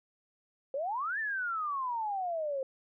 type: exponential two-way sweep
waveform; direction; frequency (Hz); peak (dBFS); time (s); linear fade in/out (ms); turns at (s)
sine; up then down; 521 to 1809 to 521; -31; 0.74-2.63; 2; 1.19
effects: none